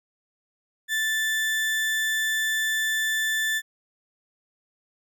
35% pulse tone, 1760 Hz, A6, in tune, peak -21 dBFS, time 0.88-3.62 s, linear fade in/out 50 ms, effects none

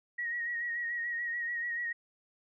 sine tone with vibrato, 1893 Hz, A#6, 26 cents sharp, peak -32 dBFS, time 0.18-1.93 s, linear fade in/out 10 ms, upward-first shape sine, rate 6.9 Hz, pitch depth 38 cents each way, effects none

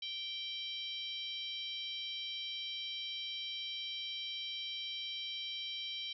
harmonic tone with a mistuned harmonic, 784 Hz, G5, in tune, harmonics 3 / 4 / 5 / 6 / 7, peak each -49 / -41 / -44 / -53 / -53 dBFS, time 0.02-6.13 s, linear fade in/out 5 ms, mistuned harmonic 3, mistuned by -16 cents, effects none

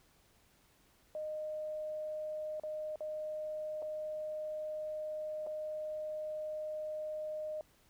sine tone with dropouts, 615 Hz, D#5, 20 cents flat, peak -37 dBFS, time 1.15-7.61 s, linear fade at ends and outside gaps 1 ms, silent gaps 2.598-2.635 / 2.958-3.006 / 3.821-3.825 / 5.465-5.47 s, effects pink hiss -68 dBFS RMS until 7.89 s

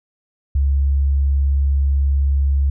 sine tone, 69.3 Hz, C#2, in tune, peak -13 dBFS, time 0.55-2.7 s, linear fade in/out 5 ms, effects none

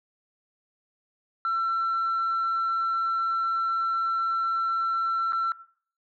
sine tone with dropouts, 1346 Hz, E6, 36 cents sharp, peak -22 dBFS, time 1.45-5.52 s, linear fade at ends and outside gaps 1 ms, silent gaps 5.323-5.331 s, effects noise-tail reverb RT60 0.5 s tail -18 dB re dry + tanh soft clip ceiling -21 dBFS

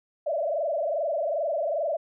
sine tone with frequency modulation, 623 Hz, D#5, 2 cents sharp, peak -24 dBFS, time 0.26-1.97 s, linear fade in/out 10 ms, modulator 22.5 Hz, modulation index 2.6, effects none

